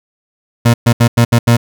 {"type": "tone bursts at uneven times", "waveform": "30% pulse", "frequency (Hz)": 117.8, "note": "A#2", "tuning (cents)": 19, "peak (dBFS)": -3, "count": 6, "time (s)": [[0.65, 0.74], [0.86, 0.93], [1, 1.08], [1.17, 1.25], [1.32, 1.39], [1.47, 1.57]], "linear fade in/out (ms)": 10, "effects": []}